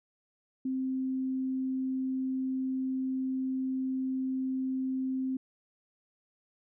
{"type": "tone", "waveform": "sine", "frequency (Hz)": 261.6, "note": "C4", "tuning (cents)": 0, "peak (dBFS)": -29, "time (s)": [0.65, 5.37], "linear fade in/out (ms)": 5, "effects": []}